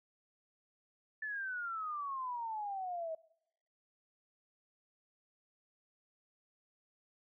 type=exponential sweep; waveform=sine; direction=down; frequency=1760 to 632 Hz; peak=-37 dBFS; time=1.22-3.15 s; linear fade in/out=5 ms; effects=noise-tail reverb RT60 0.8 s tail -23 dB re dry